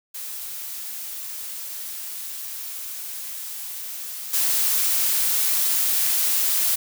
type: noise with level steps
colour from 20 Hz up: blue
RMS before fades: -33 / -21 dBFS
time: 0.14-6.76 s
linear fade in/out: 10 ms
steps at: 4.33 s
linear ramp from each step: 10 ms
effects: none